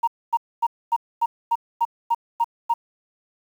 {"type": "tone bursts", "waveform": "sine", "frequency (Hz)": 932.3, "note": "A#5", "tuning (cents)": 0, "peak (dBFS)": -15, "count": 10, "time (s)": [0.03, 2.74], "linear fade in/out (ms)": 10, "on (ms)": 46, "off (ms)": 250, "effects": ["tanh soft clip ceiling -12 dBFS", "8-bit"]}